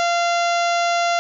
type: harmonic tone with a mistuned harmonic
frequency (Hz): 690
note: F5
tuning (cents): -21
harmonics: 1 / 2 / 3 / 4 / 5 / 6 / 7 / 8 / 9 / 10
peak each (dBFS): -18 / -24 / -28 / -30 / -32 / -34 / -35 / -36 / -37 / -38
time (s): 0-1.19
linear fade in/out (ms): 0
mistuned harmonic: 8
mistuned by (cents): +20
effects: none